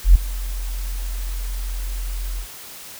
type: tone with ADSR envelope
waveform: sine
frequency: 43.65 Hz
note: F1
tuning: in tune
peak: -3 dBFS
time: 0.04-2.47 s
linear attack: 110 ms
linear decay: 10 ms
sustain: -20 dB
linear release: 82 ms
effects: white hiss -38 dBFS RMS until 2.99 s